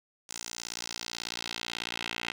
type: tone with band-pass filter sweep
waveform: 10% pulse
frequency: 58.2 Hz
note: A#1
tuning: 2 cents flat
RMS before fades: -38 dBFS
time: 0.29-2.32 s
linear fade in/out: 5 ms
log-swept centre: 7000 to 2700 Hz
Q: 1.8
effects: none